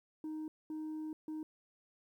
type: tone bursts at uneven times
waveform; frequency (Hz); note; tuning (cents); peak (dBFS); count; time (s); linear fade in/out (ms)
sine; 311.1; D#4; 0; -36; 3; 0.24-0.48 / 0.7-1.13 / 1.28-1.43; 2
effects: tanh soft clip ceiling -38 dBFS + 12-bit